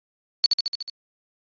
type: tone with echo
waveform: sine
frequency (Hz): 4461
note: C#8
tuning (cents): +10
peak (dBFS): -12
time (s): 0.44-0.46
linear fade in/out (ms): 0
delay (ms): 73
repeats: 6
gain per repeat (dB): -3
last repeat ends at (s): 0.898
effects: resampled to 11025 Hz